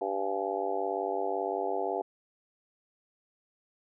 harmonic tone with a mistuned harmonic, 98 Hz, G2, in tune, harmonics 3 / 4 / 5 / 6 / 7 / 8 / 9, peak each -42 / -34 / -36 / -40 / -34 / -40 / -37 dBFS, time 0.01-2.02 s, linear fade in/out 5 ms, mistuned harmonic 9, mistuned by -65 cents, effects none

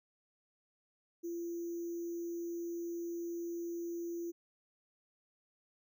sine tone with sample-and-hold, 341.4 Hz, F4, 39 cents flat, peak -37 dBFS, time 1.23-4.32 s, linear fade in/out 20 ms, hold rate 6300 Hz, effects none

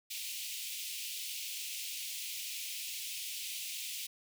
pink high-pass noise, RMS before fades -41 dBFS, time 0.1-4.07 s, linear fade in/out 10 ms, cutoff 2400 Hz, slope 48 dB/octave, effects none

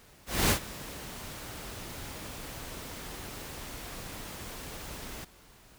pink noise with ADSR envelope, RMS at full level -23 dBFS, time 0.26-5.25 s, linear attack 240 ms, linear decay 90 ms, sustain -19 dB, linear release 11 ms, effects pink hiss -57 dBFS RMS until 5.78 s

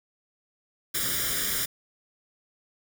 white noise with comb filter, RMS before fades -28 dBFS, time 0.94-1.66 s, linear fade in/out 10 ms, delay 0.57 ms, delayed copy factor +0.85, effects none

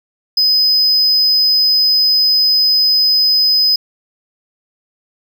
triangle tone, 5030 Hz, D#8, 18 cents sharp, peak -8 dBFS, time 0.37-3.76 s, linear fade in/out 5 ms, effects none

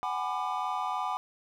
triangle chord, G# half-diminished seventh, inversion third, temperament just, 747.5 / 830.6 / 996.7 / 1196.1 Hz, F#5 / G#5 / B5 / D6, +17 / 0 / +16 / +31 cents, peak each -33 / -34 / -33 / -33 dBFS, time 0.03-1.17 s, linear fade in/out 0 ms, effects none

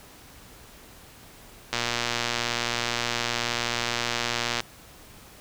click train, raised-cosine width 0.2 ms, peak -8 dBFS, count 343, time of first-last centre 1.73-4.604 s, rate 119 Hz, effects pink hiss -49 dBFS RMS until 5.4 s

